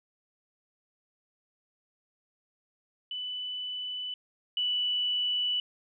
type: tone pair in turn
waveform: sine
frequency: 2989 / 2965 Hz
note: F#7 / F#7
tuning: +17 / +3 cents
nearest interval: unison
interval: 14 cents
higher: first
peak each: -33 / -26 dBFS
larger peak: second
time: 3.11-4.14 / 4.57-5.6 s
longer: neither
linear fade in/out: 2 ms
effects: none